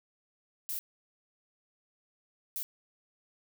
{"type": "noise bursts at uneven times", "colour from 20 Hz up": "violet", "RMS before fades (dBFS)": -36, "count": 2, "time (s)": [[0.69, 0.79], [2.56, 2.63]], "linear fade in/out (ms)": 0, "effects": []}